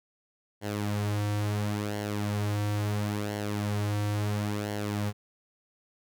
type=tone with flanger; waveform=sawtooth; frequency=103.83 Hz; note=G#2; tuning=in tune; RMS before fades=-30 dBFS; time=0.61-5.13 s; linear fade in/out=50 ms; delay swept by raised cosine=0.8 to 4.9 ms; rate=0.73 Hz; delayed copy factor=-0.6; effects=none